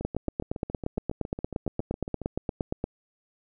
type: two click trains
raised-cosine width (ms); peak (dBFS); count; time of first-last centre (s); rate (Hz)
2; -21 / -14; 17 / 25; 0.01-2.217 / 0.05-2.841; 7.25 / 8.6
effects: none